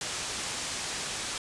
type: low-pass noise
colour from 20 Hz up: white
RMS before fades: -35 dBFS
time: 0.01-1.38 s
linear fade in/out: 2 ms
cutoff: 8300 Hz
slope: 24 dB/octave
effects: resampled to 24000 Hz